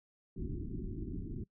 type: low-pass noise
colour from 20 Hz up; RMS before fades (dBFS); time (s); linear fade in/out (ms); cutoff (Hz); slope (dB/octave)
pink; -40; 0.36-1.44; 5; 380; 96
effects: noise-tail reverb RT60 0.1 s tail -22 dB re dry